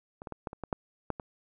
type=clicks; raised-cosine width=1 ms; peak=-28 / -25 / -24 / -20 / -27 / -22 / -15 / -16 / -24 dBFS; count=9; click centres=0.219 / 0.272 / 0.323 / 0.472 / 0.531 / 0.637 / 0.728 / 1.103 / 1.198 s; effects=none